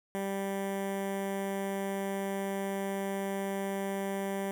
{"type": "tone with notch filter", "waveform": "15% pulse", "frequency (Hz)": 196, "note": "G3", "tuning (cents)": 0, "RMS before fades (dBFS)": -34, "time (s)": [0.15, 4.51], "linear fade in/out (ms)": 0, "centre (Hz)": 4400, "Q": 0.88, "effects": []}